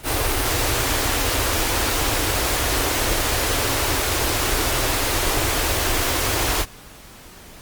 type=band-stop noise; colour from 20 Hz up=pink; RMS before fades=-21 dBFS; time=0.03-6.66 s; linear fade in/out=50 ms; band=120 to 260 Hz; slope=48 dB/octave; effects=pink hiss -43 dBFS RMS until 7.61 s + Opus 48 kbps